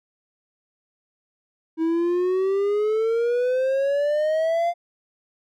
triangle exponential sweep, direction up, 320.2 to 698.5 Hz, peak -17 dBFS, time 1.77-4.74 s, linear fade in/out 50 ms, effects none

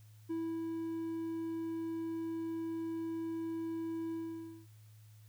triangle tone with ADSR envelope, 327.8 Hz, E4, 10 cents flat, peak -32 dBFS, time 0.29-4.67 s, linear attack 17 ms, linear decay 300 ms, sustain -2 dB, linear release 550 ms, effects added 107 Hz sine -55 dBFS peak until 5.28 s + white hiss -69 dBFS RMS until 5.28 s

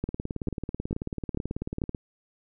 two click trains, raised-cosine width 3 ms, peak -18 / -15 dBFS, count 35 / 5, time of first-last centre 0.09-1.948 / 0.04-1.818 s, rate 18.3 / 2.25 Hz, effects none

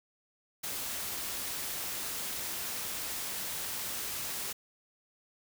white noise, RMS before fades -37 dBFS, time 0.63-4.53 s, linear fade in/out 10 ms, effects none

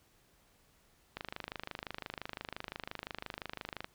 click train, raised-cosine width 0.3 ms, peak -23 dBFS, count 70, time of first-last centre 1.17-3.844 s, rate 25.8 Hz, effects pink hiss -68 dBFS RMS until 3.94 s

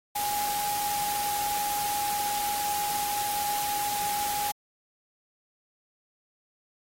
sine tone in noise, 824 Hz, G#5, 14 cents flat, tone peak -28 dBFS, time 0.15-4.52 s, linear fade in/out 10 ms, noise white, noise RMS -33 dBFS, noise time 0.15-4.52 s, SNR +2 dB, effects AAC 48 kbps

